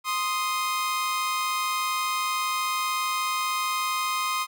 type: tone pair together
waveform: sawtooth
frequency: 1046.5 / 1244.5 Hz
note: C6 / D#6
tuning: 0 / 0 cents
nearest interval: minor third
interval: 300 cents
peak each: -24 dBFS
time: 0.04-4.47 s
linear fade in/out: 50 ms
effects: none